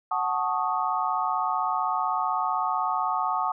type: chord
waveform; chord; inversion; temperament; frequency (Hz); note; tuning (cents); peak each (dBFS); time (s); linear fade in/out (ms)
sine; D# half-diminished seventh; first; equal; 740 / 880 / 1108.7 / 1244.5; F#5 / A5 / C#6 / D#6; 0 / 0 / 0 / 0; -29; 0.11-3.52; 5
effects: none